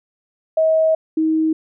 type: tone pair in turn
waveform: sine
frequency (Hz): 638 / 316.9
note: D#5 / D#4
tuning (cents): +43 / +32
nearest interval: octave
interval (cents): 1211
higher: first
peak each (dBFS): -12 / -14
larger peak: first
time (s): 0.57-0.95 / 1.17-1.53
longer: first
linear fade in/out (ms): 5
effects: none